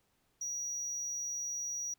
sine tone, 5780 Hz, F#8, 41 cents flat, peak -33 dBFS, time 0.41-1.94 s, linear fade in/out 5 ms, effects tanh soft clip ceiling -34 dBFS + pink hiss -75 dBFS RMS until 1.98 s

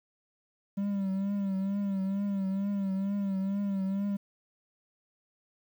triangle tone with vibrato, 196.5 Hz, G3, 4 cents sharp, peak -26 dBFS, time 0.77-4.17 s, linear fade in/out 10 ms, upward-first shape triangle, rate 2.2 Hz, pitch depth 62 cents each way, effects 10-bit

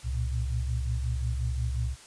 sine tone cluster, 66.3 / 114.6 / 120.2 Hz, C2 / A#2 / B2, +23 / -29 / -46 cents, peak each -28 / -33 / -35 dBFS, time 0.03-1.96 s, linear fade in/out 50 ms, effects white hiss -50 dBFS RMS until 2.06 s + resampled to 22050 Hz

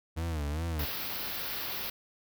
40% pulse tone with vibrato, 77.78 Hz, D#2, in tune, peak -30 dBFS, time 0.16-0.86 s, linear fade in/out 20 ms, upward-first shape sine, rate 2.5 Hz, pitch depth 140 cents each way
white band-stop noise, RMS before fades -36 dBFS, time 0.79-1.9 s, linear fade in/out 5 ms, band 5300 to 12000 Hz, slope 48 dB/octave
effects none

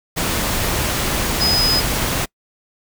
sine tone in noise, 5030 Hz, D#8, 18 cents sharp, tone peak -15 dBFS, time 1.4-1.81 s, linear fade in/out 20 ms, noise pink, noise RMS -20 dBFS, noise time 0.16-2.26 s, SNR +2 dB, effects noise-tail reverb RT60 0.1 s tail -26 dB re dry

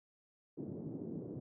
white band-pass noise, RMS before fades -44 dBFS, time 0.57-1.4 s, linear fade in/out 10 ms, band 120 to 360 Hz, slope 24 dB/octave, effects none

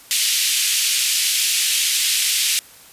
pink band-pass noise, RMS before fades -19 dBFS, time 0.11-2.59 s, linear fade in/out 0 ms, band 2600 to 13000 Hz, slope 24 dB/octave, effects white hiss -45 dBFS RMS until 2.92 s + resampled to 32000 Hz

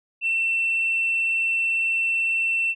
sine tone, 2691 Hz, E7, 35 cents sharp, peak -19 dBFS, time 0.21-2.75 s, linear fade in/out 50 ms, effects tanh soft clip ceiling -15 dBFS

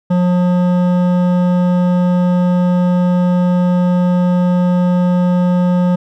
sine tone with hard clipping, 178.9 Hz, F3, 42 cents sharp, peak -12 dBFS, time 0.1-5.96 s, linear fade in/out 10 ms, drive 12 dB, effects none

